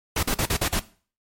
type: noise bursts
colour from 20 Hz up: pink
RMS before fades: -23 dBFS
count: 6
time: 0.16-0.795 s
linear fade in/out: 5 ms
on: 70 ms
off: 43 ms
effects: noise-tail reverb RT60 0.4 s tail -17 dB re dry + MP3 64 kbps